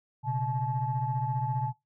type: tone cluster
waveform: sine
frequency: 121.9 / 136.8 / 864 Hz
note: B2 / C#3 / A5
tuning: -22 / -23 / -32 cents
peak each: -31 dBFS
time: 0.23-1.73 s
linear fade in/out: 50 ms
effects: noise-tail reverb RT60 0.2 s tail -22 dB re dry + tanh soft clip ceiling -19 dBFS